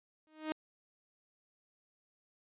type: tone with exponential growth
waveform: sawtooth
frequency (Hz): 311.1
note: D#4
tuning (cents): 0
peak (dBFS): -27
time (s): 0.27-0.52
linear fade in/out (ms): 0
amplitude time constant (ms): 54
effects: resampled to 8000 Hz